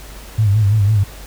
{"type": "tone with vibrato", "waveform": "sine", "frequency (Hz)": 104.2, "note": "G#2", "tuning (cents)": 6, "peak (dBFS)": -10, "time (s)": [0.38, 1.04], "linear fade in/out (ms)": 10, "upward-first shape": "sine", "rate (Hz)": 6, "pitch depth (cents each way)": 100, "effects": ["added 50 Hz sine -35 dBFS peak until 1.26 s", "pink hiss -38 dBFS RMS until 1.26 s"]}